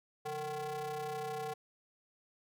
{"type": "ring-modulated tone", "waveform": "square", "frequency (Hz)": 155.56, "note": "D#3", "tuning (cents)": 0, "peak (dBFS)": -35, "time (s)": [0.25, 1.54], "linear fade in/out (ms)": 10, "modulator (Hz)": 606, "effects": []}